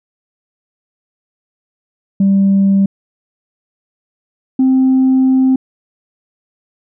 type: tone pair in turn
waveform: sine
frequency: 196 / 261.6 Hz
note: G3 / C4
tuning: 0 / 0 cents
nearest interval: perfect fourth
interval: 500 cents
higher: second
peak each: -6 dBFS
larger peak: neither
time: 2.2-2.86 / 4.59-5.56 s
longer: second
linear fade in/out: 5 ms
effects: tanh soft clip ceiling -5 dBFS